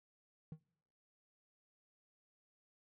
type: tone with exponential decay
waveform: triangle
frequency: 156.6 Hz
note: D#3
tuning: 11 cents sharp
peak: -40 dBFS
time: 0.52-0.61 s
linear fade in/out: 2 ms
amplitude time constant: 19 ms
effects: noise-tail reverb RT60 0.9 s tail -26 dB re dry